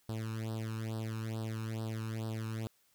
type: tone with flanger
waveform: sawtooth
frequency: 111.1 Hz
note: A2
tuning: 17 cents sharp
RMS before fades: -38 dBFS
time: 0.09-2.67 s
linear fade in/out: 0 ms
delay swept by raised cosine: 0.22 to 0.77 ms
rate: 2.3 Hz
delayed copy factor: +1
effects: white hiss -71 dBFS RMS until 2.94 s